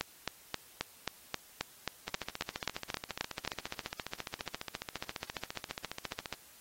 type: two click trains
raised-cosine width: 0.2 ms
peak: -14 / -19 dBFS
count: 14 / 63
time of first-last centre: 0.01-3.477 / 2.08-6.327 s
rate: 3.75 / 14.6 Hz
effects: white hiss -58 dBFS RMS until 6.6 s + AAC 48 kbps